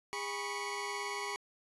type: tone cluster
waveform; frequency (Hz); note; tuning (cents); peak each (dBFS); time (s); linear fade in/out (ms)
25% pulse; 406.9 / 979 / 1107 / 2232; G#4 / B5 / C#6 / C#7; -35 / -15 / -3 / +11; -38 / -37 / -39 / -40; 0.13-1.36; 0
effects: resampled to 24000 Hz